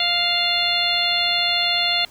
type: harmonic tone with a mistuned harmonic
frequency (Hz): 698.5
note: F5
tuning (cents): 0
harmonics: 1 / 2 / 3 / 4 / 5 / 6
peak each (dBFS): -27 / -31 / -26 / -24 / -22 / -23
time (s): 0-2.05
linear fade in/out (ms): 2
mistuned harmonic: 6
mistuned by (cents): +19
effects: pink hiss -48 dBFS RMS until 2.1 s